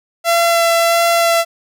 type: tone with vibrato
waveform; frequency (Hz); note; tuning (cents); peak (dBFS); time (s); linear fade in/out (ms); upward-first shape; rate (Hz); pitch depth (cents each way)
sawtooth; 676; E5; +43; -7; 0.24-1.45; 50; sine; 1.5; 10
effects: none